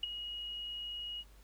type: tone with ADSR envelope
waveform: sine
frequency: 2892 Hz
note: F#7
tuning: 40 cents flat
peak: -29 dBFS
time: 0.03-1.24 s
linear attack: 4 ms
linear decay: 16 ms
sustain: -10 dB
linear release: 44 ms
effects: added 50 Hz sine -56 dBFS peak until 1.43 s + pink hiss -65 dBFS RMS until 1.43 s